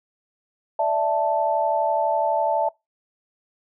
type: chord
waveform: sine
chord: D suspended second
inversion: none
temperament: equal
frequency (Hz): 587.3 / 659.3 / 880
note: D5 / E5 / A5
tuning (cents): 0 / 0 / 0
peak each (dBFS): -25 / -22 / -22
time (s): 0.79-2.69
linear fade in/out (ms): 5
effects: noise-tail reverb RT60 0.2 s tail -24 dB re dry